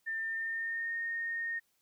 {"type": "tone with pitch glide", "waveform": "sine", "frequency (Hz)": [1795, 1844.4], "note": ["A6", "A#6"], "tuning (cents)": [34, -19], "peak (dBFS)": -33, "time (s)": [0.06, 1.6], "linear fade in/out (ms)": 20, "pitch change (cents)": 47, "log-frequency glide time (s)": [0.2, 0.95], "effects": ["white hiss -75 dBFS RMS until 1.81 s"]}